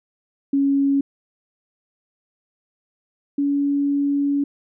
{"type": "tone pair in turn", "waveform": "sine", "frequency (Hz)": [277.6, 283.3], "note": ["C#4", "C#4"], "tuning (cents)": [3, 38], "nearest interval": "unison", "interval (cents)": 35, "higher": "second", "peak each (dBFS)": [-15, -17], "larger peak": "first", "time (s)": [[0.53, 1.01], [3.38, 4.44]], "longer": "second", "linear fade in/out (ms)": 5, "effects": []}